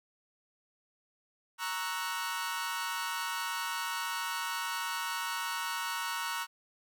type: chord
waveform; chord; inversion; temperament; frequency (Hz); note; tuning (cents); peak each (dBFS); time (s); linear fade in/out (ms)
sawtooth; F# dominant seventh; first; equal; 932.3 / 1108.7 / 1318.5 / 1480; A#5 / C#6 / E6 / F#6; 0 / 0 / 0 / 0; -34 / -36 / -37 / -35; 1.58-6.47; 50
effects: none